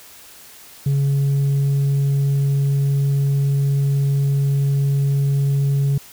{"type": "tone", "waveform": "sine", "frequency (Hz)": 139.4, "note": "C#3", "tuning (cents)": 10, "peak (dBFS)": -12, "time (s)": [0.86, 5.98], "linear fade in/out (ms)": 5, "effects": ["tanh soft clip ceiling -14 dBFS", "white hiss -43 dBFS RMS until 6.12 s"]}